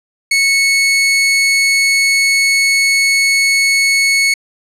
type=tone; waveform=sawtooth; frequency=2205 Hz; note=C#7; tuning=10 cents flat; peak=-6 dBFS; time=0.31-4.34 s; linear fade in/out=5 ms; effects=low-pass 10000 Hz 12 dB/octave